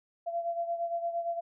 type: beating tone pair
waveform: sine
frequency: 680 / 688.7 Hz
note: F5 / F5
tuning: -46 / -24 cents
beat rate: 8.7 Hz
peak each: -31 / -37 dBFS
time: 0.26-1.41 s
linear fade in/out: 20 ms
effects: none